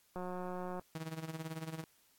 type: click train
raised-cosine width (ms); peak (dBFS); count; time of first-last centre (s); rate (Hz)
1; -29; 116; 0.16-0.795; 181
type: tone with tremolo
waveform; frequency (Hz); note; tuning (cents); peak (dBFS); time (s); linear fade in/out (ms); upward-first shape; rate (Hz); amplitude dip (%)
sawtooth; 160.4; E3; -47; -34; 0.95-1.84; 0; sine; 18; 75
effects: white hiss -70 dBFS RMS until 2.18 s + AAC 64 kbps